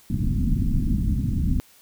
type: low-pass noise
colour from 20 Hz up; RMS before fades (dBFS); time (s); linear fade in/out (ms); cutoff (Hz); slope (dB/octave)
pink; -22; 0.1-1.6; 0; 270; 48
effects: white hiss -54 dBFS RMS until 1.81 s